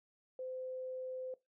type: tone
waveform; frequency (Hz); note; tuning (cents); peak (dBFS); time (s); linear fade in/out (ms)
sine; 514; C5; -31; -40; 0.39-1.34; 2
effects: noise-tail reverb RT60 0.2 s tail -19 dB re dry